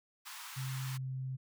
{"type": "high-pass noise", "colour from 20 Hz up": "pink", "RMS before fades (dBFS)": -47, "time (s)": [0.25, 0.98], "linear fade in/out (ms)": 20, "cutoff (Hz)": 890, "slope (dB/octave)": 48}
{"type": "tone with pitch glide", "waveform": "sine", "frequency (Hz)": [131.8, 130.97], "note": ["C3", "C3"], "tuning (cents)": [13, 2], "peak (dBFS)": -36, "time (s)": [0.56, 1.37], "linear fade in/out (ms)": 20, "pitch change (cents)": -11, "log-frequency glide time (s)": [0.81, 1.1]}
{"effects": []}